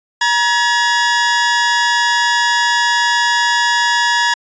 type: tone pair together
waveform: sawtooth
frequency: 951.3 / 1695 Hz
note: A#5 / G#6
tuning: +35 / +35 cents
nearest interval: minor seventh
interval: 1000 cents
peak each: -11 dBFS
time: 0.21-4.34 s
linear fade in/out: 5 ms
effects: resampled to 16000 Hz